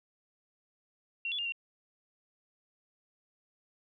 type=tone with pitch steps; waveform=sine; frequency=2744 / 3428 / 2811 / 2748 Hz; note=F7 / A7 / F7 / F7; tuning=-31 / -46 / +11 / -29 cents; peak=-32 dBFS; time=1.25-1.522 s; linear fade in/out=2 ms; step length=68 ms; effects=none